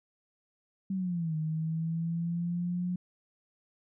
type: linear two-way sweep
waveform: sine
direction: down then up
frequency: 194.6 to 155.56 to 180.2 Hz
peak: -29 dBFS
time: 0.9-2.96 s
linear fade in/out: 5 ms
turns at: 1.36 s
effects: none